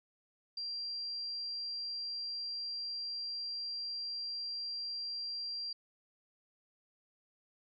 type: tone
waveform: sine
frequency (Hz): 4741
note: D8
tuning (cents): +16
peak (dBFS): -37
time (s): 0.57-5.73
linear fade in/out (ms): 5
effects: none

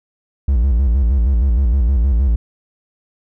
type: tone with vibrato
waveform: triangle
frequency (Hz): 62.4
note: B1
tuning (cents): +19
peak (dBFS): -9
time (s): 0.48-2.36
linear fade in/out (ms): 5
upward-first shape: square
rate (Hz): 6.4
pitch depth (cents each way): 160
effects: none

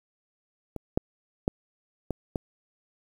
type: clicks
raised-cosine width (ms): 2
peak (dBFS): -21 / -9 / -10 / -15 / -15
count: 5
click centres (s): 0.763 / 0.975 / 1.479 / 2.107 / 2.358
effects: 8-bit

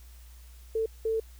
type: tone bursts at uneven times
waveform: sine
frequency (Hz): 445.8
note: A4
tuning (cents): +23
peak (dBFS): -25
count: 2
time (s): 0.75-0.86 / 1.05-1.2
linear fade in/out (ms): 5
effects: added 60 Hz sine -47 dBFS peak until 1.39 s + white hiss -59 dBFS RMS until 1.39 s

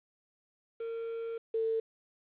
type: tone pair in turn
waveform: triangle / sine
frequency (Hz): 458 / 448.6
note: A#4 / A4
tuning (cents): -31 / +34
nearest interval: unison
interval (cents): 35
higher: first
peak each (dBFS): -33 / -28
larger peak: second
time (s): 0.8-1.38 / 1.54-1.8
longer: first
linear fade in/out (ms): 5
effects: resampled to 8000 Hz + 10-bit

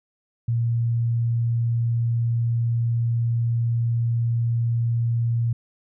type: tone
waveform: sine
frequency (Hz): 117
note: A#2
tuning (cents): +7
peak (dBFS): -19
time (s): 0.48-5.53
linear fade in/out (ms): 5
effects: none

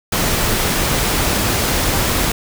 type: noise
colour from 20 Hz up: pink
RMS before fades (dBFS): -17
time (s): 0.12-2.32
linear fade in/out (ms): 5
effects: none

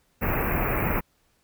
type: band-stop noise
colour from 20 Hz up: pink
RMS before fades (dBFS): -25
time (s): 0.21-1.01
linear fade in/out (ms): 20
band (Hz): 2600 to 13000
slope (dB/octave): 96
effects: pink hiss -67 dBFS RMS until 1.43 s

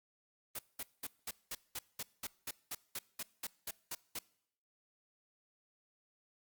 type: noise bursts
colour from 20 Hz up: white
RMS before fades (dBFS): -41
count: 16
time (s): 0.55-4.19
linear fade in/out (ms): 5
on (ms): 40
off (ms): 200
effects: noise-tail reverb RT60 0.7 s tail -22 dB re dry + Opus 32 kbps

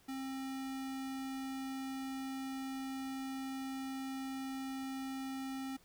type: tone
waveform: square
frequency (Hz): 266.6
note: C4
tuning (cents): +33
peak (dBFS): -40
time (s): 0.08-5.77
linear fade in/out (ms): 10
effects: pink hiss -66 dBFS RMS until 5.84 s

